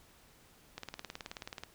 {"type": "click train", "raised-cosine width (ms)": 0.2, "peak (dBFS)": -24, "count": 17, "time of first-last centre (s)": [0.78, 1.636], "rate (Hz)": 18.7, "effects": ["pink hiss -62 dBFS RMS until 1.74 s"]}